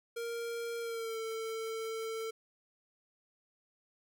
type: tone with pitch glide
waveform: square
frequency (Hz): 466.2 to 447.2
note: A#4 to A4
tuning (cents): 0 to +28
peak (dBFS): -37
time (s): 0.16-2.31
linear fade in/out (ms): 10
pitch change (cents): -72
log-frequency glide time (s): 0.8-1.18
effects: none